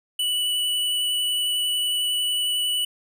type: tone with vibrato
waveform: square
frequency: 2960 Hz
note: F#7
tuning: in tune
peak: -22 dBFS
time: 0.19-2.85 s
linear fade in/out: 5 ms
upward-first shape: triangle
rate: 11 Hz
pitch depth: 13 cents each way
effects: none